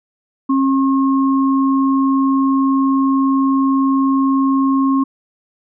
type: tone pair together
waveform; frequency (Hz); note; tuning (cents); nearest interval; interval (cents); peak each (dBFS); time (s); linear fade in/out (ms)
sine; 270 / 1079.1; C#4 / C#6; -45 / -47; 2 octaves; 2398; -12 / -20; 0.49-5.04; 10
effects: none